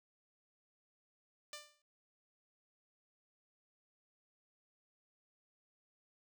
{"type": "tone with exponential decay", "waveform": "5% pulse", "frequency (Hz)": 594, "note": "D5", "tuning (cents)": 20, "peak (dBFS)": -32, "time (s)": [1.53, 1.82], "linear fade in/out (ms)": 2, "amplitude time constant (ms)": 63, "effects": []}